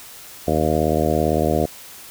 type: harmonic tone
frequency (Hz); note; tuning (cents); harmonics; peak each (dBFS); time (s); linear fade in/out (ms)
77.78; D#2; 0; 1 / 2 / 3 / 4 / 5 / 6 / 7 / 8 / 9; -25 / -25 / -25 / -25 / -25 / -25 / -25 / -25 / -25; 0.47-1.66; 10
effects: white hiss -40 dBFS RMS until 2.1 s